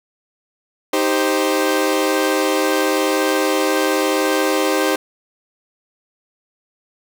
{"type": "chord", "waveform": "sawtooth", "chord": "C minor", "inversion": "first", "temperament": "equal", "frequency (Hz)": [311.1, 392, 523.3], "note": ["Eb4", "G4", "C5"], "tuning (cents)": [0, 0, 0], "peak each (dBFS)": -16, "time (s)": [0.93, 4.96], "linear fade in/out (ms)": 5, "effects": []}